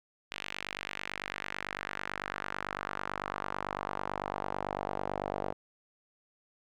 sawtooth tone with band-pass filter sweep, 49 Hz, G1, in tune, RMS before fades -38 dBFS, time 0.31-5.53 s, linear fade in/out 10 ms, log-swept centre 2700 to 660 Hz, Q 1.8, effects none

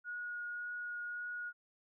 sine tone with vibrato, 1446 Hz, F#6, 40 cents flat, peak -39 dBFS, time 0.04-1.53 s, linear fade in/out 50 ms, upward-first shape triangle, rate 1.8 Hz, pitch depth 10 cents each way, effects none

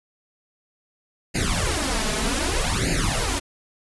pink noise with flanger, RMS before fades -23 dBFS, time 1.34-3.4 s, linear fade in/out 20 ms, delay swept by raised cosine 0.43 to 4.73 ms, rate 0.64 Hz, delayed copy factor +0.95, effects resampled to 24000 Hz

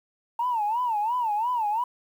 sine tone with vibrato, 909 Hz, A#5, 44 cents flat, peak -22 dBFS, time 0.39-1.84 s, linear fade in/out 5 ms, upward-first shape sine, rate 2.9 Hz, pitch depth 170 cents each way, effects tanh soft clip ceiling -18 dBFS + 9-bit

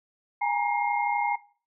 sine tone cluster, 820 / 912 / 944 / 2130 Hz, G#5 / A#5 / A#5 / C7, -22 / -38 / +22 / +30 cents, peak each -26 / -33 / -28 / -31 dBFS, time 0.41-1.36 s, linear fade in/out 10 ms, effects noise-tail reverb RT60 0.4 s tail -19 dB re dry

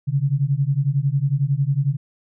sine beating tone pair, 134 / 145 Hz, C3 / D3, +42 / -22 cents, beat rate 11 Hz, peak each -20 dBFS, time 0.07-1.97 s, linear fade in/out 20 ms, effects none

